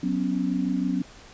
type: chord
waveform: sine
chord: F# suspended fourth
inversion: none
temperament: equal with one note detuned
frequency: 185 / 250.8 / 277.2 Hz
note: F#3 / B3 / C#4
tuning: 0 / +27 / 0 cents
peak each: -27 dBFS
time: 0.03-1.02 s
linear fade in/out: 5 ms
effects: pink hiss -48 dBFS RMS until 1.33 s + resampled to 16000 Hz